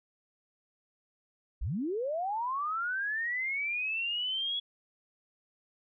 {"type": "linear sweep", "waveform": "sine", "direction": "up", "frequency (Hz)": [35.03, 3377], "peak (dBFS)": -30, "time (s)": [1.61, 4.6], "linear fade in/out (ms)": 10, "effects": []}